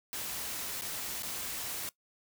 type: noise with dropouts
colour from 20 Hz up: white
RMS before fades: -38 dBFS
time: 0.13-1.89 s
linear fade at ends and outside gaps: 0 ms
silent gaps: 0.811-0.82 / 1.223-1.232 s
effects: noise-tail reverb RT60 0.1 s tail -19 dB re dry